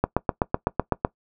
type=click train; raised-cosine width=1 ms; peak=-5 dBFS; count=9; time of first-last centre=0.04-1.049 s; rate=7.93 Hz; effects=noise-tail reverb RT60 0.1 s tail -20 dB re dry